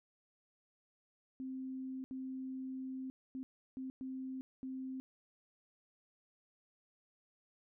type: tone bursts at uneven times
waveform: sine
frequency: 261.6 Hz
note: C4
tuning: in tune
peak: -40 dBFS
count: 6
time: 1.4-2.04 / 2.11-3.1 / 3.35-3.43 / 3.77-3.9 / 4.01-4.41 / 4.63-5 s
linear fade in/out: 0 ms
effects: none